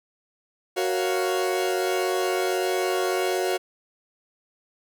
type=chord; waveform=40% pulse; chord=Gb major seventh; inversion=none; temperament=equal; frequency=370 / 466.2 / 554.4 / 698.5 Hz; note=Gb4 / Bb4 / Db5 / F5; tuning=0 / 0 / 0 / 0 cents; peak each=-24 / -30 / -30 / -29 dBFS; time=0.76-3.58 s; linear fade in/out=20 ms; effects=none